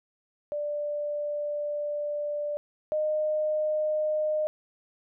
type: tone pair in turn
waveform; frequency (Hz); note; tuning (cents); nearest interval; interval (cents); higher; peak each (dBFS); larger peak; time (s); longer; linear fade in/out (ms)
sine; 589 / 613.1; D5 / D#5; +5 / -26; minor second; 69; second; -28 / -24; second; 0.52-2.57 / 2.92-4.47; first; 0
effects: none

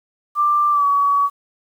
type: tone with pitch glide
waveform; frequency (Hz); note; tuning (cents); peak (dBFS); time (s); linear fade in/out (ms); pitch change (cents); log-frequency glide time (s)
sine; 1182 to 1133.2; D6 to C#6; +11 to +38; -13; 0.35-1.3; 50; -73; 0.71-0.86
effects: 8-bit

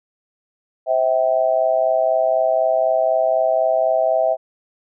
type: tone with amplitude modulation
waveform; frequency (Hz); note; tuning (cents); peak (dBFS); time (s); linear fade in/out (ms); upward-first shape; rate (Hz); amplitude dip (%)
sine; 650; E5; -24; -10; 0.86-4.37; 50; sine; 124; 95
effects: none

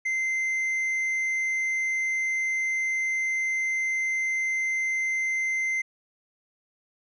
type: tone with tanh clipping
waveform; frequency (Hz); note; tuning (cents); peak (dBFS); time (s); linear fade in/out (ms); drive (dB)
sine; 2077; C7; -13; -25; 0.05-5.82; 10; 4
effects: none

